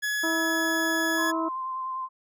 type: tone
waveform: 40% pulse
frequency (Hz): 1691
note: G#6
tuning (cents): +31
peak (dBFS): -25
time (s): 0.02-1.32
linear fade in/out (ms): 20
type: harmonic tone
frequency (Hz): 325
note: E4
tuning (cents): -24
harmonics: 1 / 2 / 3 / 4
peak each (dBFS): -28 / -33 / -35 / -36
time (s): 0.23-1.49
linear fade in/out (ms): 10
type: tone with vibrato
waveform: sine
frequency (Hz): 1042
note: C6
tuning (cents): -7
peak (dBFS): -29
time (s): 1.16-2.09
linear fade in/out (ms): 50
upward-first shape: sine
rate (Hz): 10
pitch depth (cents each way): 18
effects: none